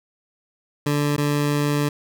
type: tone with dropouts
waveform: 20% pulse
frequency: 146 Hz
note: D3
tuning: 10 cents flat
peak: -14 dBFS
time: 0.86-1.89 s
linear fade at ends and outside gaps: 5 ms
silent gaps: 1.165-1.179 s
effects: none